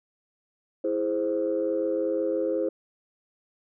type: chord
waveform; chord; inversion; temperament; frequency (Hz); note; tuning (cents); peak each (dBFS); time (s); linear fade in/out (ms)
sine; E augmented; none; equal; 329.6 / 415.3 / 523.3; E4 / G#4 / B#4; 0 / 0 / 0; -28 / -29 / -26; 0.84-2.69; 5
effects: tanh soft clip ceiling -16 dBFS